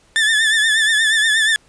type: tone with vibrato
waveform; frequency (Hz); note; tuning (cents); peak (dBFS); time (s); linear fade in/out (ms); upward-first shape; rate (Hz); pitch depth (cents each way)
30% pulse; 1760; A6; 0; -10; 0.16-1.56; 0; triangle; 8.4; 74
effects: pink hiss -54 dBFS RMS until 1.68 s + resampled to 22050 Hz